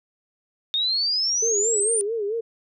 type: exponential sweep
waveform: sine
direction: up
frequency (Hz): 3649 to 9400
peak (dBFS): -20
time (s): 0.74-2.01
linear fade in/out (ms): 0
type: tone with vibrato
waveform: sine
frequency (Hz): 431.3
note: A4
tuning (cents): -35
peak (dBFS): -23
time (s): 1.42-2.41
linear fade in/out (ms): 10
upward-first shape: sine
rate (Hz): 4.5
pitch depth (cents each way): 130
effects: none